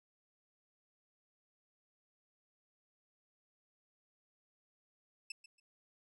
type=tone with echo; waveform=20% pulse; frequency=2637 Hz; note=E7; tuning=in tune; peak=-36 dBFS; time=5.3-5.32 s; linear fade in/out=5 ms; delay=140 ms; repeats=2; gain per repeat=-14 dB; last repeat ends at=5.6 s; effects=low-pass 12000 Hz 12 dB/octave